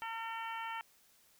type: harmonic tone with a mistuned harmonic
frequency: 453.9 Hz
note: A#4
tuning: 46 cents flat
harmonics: 2 / 3 / 4 / 5 / 6 / 7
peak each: -41 / -45 / -47 / -49 / -51 / -52 dBFS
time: 0.02-0.81 s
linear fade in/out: 0 ms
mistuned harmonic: 7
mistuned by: -60 cents
effects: white hiss -67 dBFS RMS until 1.39 s